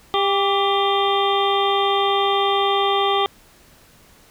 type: harmonic tone with a mistuned harmonic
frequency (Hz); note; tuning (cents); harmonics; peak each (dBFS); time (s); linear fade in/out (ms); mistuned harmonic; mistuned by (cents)
398.2; G4; +27; 1 / 2 / 3 / 5 / 6 / 7 / 8 / 9; -21 / -21 / -22 / -32 / -35 / -36 / -26 / -27; 0.14-3.26; 0; 3; -42
effects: pink hiss -51 dBFS RMS until 4.3 s